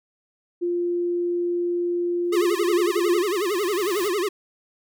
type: tone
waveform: sine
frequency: 349.2 Hz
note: F4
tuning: in tune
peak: -21 dBFS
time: 0.61-3.23 s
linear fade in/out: 20 ms
type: noise with exponential growth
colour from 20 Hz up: white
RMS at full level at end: -34 dBFS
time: 2.24-4.08 s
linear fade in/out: 2 ms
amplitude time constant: 400 ms
type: tone with vibrato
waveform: square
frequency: 383.7 Hz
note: G4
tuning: 37 cents flat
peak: -22 dBFS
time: 2.32-4.29 s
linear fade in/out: 10 ms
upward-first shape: sine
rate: 11 Hz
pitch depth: 200 cents each way
effects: none